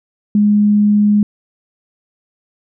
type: tone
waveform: sine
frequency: 207.7 Hz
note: G#3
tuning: in tune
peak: -8 dBFS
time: 0.35-1.23 s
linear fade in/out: 2 ms
effects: none